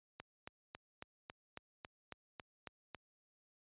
click train, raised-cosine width 0.3 ms, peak -30 dBFS, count 11, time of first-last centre 0.2-2.947 s, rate 3.64 Hz, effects high-pass 60 Hz 12 dB/octave + resampled to 8000 Hz

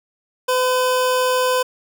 25% pulse tone, 507 Hz, B4, 45 cents sharp, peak -12 dBFS, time 0.48-1.63 s, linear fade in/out 10 ms, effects none

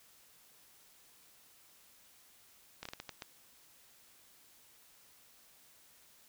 slowing click train, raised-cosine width 0.2 ms, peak -25 dBFS, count 7, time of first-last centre 2.83-3.222 s, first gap 24 ms, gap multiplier 1.4, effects white hiss -63 dBFS RMS until 6.28 s

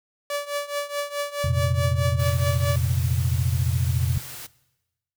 sawtooth tone with tremolo, 577 Hz, D5, 31 cents flat, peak -19 dBFS, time 0.3-2.76 s, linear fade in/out 2 ms, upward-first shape triangle, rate 4.7 Hz, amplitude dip 90%
sine chord, F suspended fourth, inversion none, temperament equal, 87.31 / 116.54 / 130.81 Hz, F2 / Bb2 / C3, 0 / 0 / 0 cents, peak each -23 / -26 / -24 dBFS, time 1.44-4.18 s, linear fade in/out 5 ms
white noise, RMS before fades -38 dBFS, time 2.19-4.47 s, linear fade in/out 10 ms
effects noise-tail reverb RT60 1.0 s tail -20 dB re dry

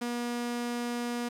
sawtooth tone, 240 Hz, B3, 49 cents flat, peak -27 dBFS, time 0.01-1.29 s, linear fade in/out 10 ms, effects low-pass 12000 Hz 12 dB/octave + 9-bit

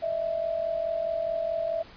sine tone pair together, 618 / 662.7 Hz, D#5 / E5, -12 / +9 cents, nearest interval minor second, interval 121 cents, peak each -32 / -27 dBFS, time 0.02-1.83 s, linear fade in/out 10 ms, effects pink hiss -50 dBFS RMS until 1.96 s + resampled to 11025 Hz

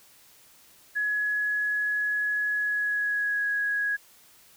sine tone with pitch glide, 1686 to 1661.8 Hz, G#6 to G#6, +26 to +1 cents, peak -24 dBFS, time 0.95-3.97 s, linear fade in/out 20 ms, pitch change -25 cents, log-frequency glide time 2.55-3.48 s, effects white hiss -56 dBFS RMS until 4.56 s

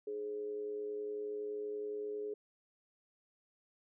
sine tone with amplitude modulation, 419.6 Hz, G#4, 18 cents sharp, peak -35 dBFS, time 0.07-2.34 s, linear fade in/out 5 ms, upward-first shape sine, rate 112 Hz, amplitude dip 50%, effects none

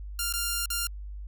5% pulse tone with dropouts, 1396.9 Hz, F6, in tune, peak -16 dBFS, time 0.19-0.87 s, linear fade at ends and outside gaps 2 ms, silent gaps 0.326-0.337 / 0.658-0.702 s, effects added 50 Hz sine -36 dBFS peak until 1.27 s

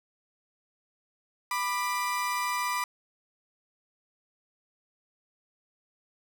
30% pulse tone pair together, 987.8 / 1188.8 Hz, B5 / D6, 0 / +21 cents, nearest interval minor third, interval 321 cents, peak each -27 / -29 dBFS, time 1.51-2.84 s, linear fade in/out 2 ms, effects none

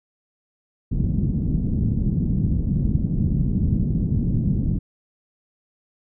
white low-pass noise, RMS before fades -21 dBFS, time 0.91-4.79 s, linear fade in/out 10 ms, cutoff 210 Hz, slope 24 dB/octave, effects none

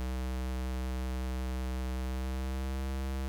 square tone with pitch glide, 63.9 to 66.23 Hz, C2 to C2, -40 to +22 cents, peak -33 dBFS, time 0-3.28 s, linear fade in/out 0 ms, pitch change +62 cents, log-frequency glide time 1.98-2.84 s, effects none

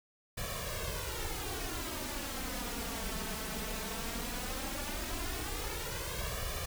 pink noise with flanger, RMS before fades -38 dBFS, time 0.37-6.66 s, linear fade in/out 10 ms, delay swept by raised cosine 1.7 to 4.6 ms, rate 0.16 Hz, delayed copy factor +0.8, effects none

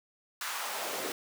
pink noise with high-pass filter sweep, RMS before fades -36 dBFS, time 0.41-1.12 s, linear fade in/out 2 ms, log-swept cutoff 1400 to 340 Hz, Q 1.6, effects none

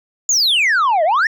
sine exponential two-way sweep, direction down then up, 7170 to 600 to 1894 Hz, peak -9 dBFS, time 0.29-1.27 s, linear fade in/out 2 ms, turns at 1.04 s, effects tanh soft clip ceiling -11 dBFS

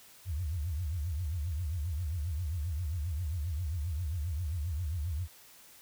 sine tone with vibrato, 81 Hz, E2, 30 cents flat, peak -31 dBFS, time 0.25-5.28 s, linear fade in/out 50 ms, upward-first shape triangle, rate 7.5 Hz, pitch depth 300 cents each way, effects white hiss -56 dBFS RMS until 5.81 s

